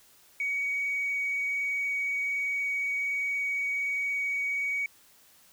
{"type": "tone with frequency modulation", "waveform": "sine", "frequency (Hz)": 2252, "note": "C#7", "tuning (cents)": 27, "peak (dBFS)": -26, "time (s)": [0.4, 4.86], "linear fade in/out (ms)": 2, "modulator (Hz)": 21.3, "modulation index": 0.85, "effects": ["tanh soft clip ceiling -23 dBFS", "white hiss -59 dBFS RMS until 5.52 s"]}